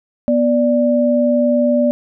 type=tone pair together; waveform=sine; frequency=244.4 / 587.3 Hz; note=B3 / D5; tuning=-18 / 0 cents; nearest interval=octave + minor third; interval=1518 cents; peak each=-14 dBFS; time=0.28-1.91 s; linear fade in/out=0 ms; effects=none